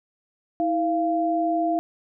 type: tone pair together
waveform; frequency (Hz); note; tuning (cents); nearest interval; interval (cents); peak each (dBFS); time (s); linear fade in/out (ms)
sine; 323 / 690.2; E4 / F5; -35 / -21; octave + minor second; 1314; -24 / -22; 0.6-1.79; 0
effects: none